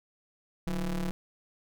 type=ring-modulated tone; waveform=square; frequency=82.41 Hz; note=E2; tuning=in tune; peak=-27 dBFS; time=0.67-1.11 s; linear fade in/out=0 ms; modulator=101 Hz; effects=none